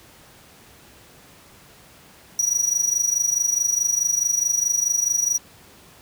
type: tone with amplitude modulation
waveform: square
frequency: 5800 Hz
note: F#8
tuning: 35 cents flat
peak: -16 dBFS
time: 2.39-5.38 s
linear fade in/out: 2 ms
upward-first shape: sine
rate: 24.7 Hz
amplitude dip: 75%
effects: pink hiss -49 dBFS RMS until 6.01 s + high-pass 60 Hz 12 dB/octave